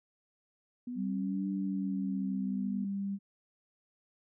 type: linear two-way sweep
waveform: sine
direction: up then down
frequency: 242.5 to 293.7 to 242.5 Hz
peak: -36 dBFS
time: 0.87-2.85 s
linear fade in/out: 5 ms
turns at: 1.48 s
type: tone with pitch glide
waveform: sine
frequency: 193.4 to 197.92 Hz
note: G3 to G3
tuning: -23 to +17 cents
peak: -32 dBFS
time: 0.95-3.19 s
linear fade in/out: 50 ms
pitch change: +40 cents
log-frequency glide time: 2.29-2.71 s
effects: none